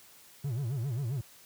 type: tone with vibrato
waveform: triangle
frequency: 127 Hz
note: B2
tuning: 49 cents sharp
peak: -28 dBFS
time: 0.44-1.21 s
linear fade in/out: 5 ms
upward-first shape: sine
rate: 7.5 Hz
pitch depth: 240 cents each way
effects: white hiss -56 dBFS RMS until 1.45 s + high-pass 60 Hz 12 dB/octave

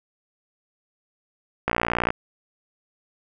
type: click train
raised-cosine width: 0.5 ms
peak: -6 dBFS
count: 26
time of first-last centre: 1.68-2.104 s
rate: 58.9 Hz
effects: none

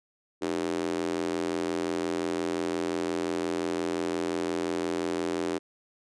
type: tone with high-pass filter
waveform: square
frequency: 42.86 Hz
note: F1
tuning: 32 cents flat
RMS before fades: -30 dBFS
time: 0.41-5.59 s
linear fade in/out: 20 ms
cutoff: 340 Hz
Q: 3.3
effects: resampled to 22050 Hz

